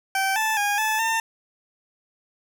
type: tone with pitch steps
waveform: 20% pulse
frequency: 774 / 876 / 818 / 870 / 902 Hz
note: G5 / A5 / G#5 / A5 / A5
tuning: -22 / -8 / -26 / -20 / +43 cents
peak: -16 dBFS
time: 0.15-1.2 s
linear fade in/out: 2 ms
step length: 210 ms
effects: none